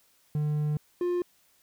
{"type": "tone pair in turn", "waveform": "triangle", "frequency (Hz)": [150, 353.8], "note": ["D3", "F4"], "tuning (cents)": [37, 23], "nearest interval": "octave + minor third", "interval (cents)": 1486, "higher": "second", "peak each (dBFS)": -23, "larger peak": "neither", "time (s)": [[0.35, 0.77], [1.01, 1.22]], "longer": "first", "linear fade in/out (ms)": 2, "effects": ["white hiss -65 dBFS RMS until 1.62 s"]}